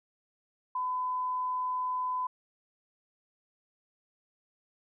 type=tone; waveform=sine; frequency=1008 Hz; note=B5; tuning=35 cents sharp; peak=-29 dBFS; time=0.75-2.27 s; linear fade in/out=5 ms; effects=none